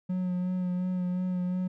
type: tone with vibrato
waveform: triangle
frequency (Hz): 181.6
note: F#3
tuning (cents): -32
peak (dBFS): -25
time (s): 0.09-1.68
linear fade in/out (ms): 10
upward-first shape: sine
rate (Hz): 2.8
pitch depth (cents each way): 21
effects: none